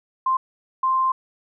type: tone bursts at uneven times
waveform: sine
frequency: 1047 Hz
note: C6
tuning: 1 cent sharp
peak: -17 dBFS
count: 2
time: 0.26-0.37 / 0.83-1.12 s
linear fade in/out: 5 ms
effects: none